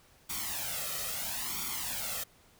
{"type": "noise with flanger", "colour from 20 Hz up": "white", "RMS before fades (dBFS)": -36, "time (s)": [0.29, 2.24], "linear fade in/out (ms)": 10, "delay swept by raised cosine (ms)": [0.88, 1.62], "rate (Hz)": 0.75, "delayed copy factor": 0.75, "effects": ["pink hiss -62 dBFS RMS until 2.59 s"]}